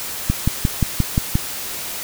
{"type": "click train", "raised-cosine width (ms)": 5, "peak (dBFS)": -3, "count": 7, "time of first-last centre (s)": [0.3, 1.354], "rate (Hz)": 5.69, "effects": ["white hiss -28 dBFS RMS until 2.03 s"]}